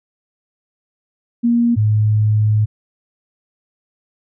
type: tone pair in turn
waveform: sine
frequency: 236.1 / 106.98 Hz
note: A#3 / A2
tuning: +22 / -48 cents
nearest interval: octave + major second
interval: 1370 cents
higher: first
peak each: -11 dBFS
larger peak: neither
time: 1.43-1.76 / 1.76-2.66 s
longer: second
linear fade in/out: 20 ms
effects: none